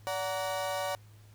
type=chord; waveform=35% pulse; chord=D augmented; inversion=none; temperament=equal with one note detuned; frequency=574.9 / 740 / 932.3 Hz; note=D5 / F#5 / A#5; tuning=-37 / 0 / 0 cents; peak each=-32 / -35 / -37 dBFS; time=0.07-0.95 s; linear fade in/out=0 ms; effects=added 105 Hz sine -52 dBFS peak until 1.34 s + pink hiss -63 dBFS RMS until 1.34 s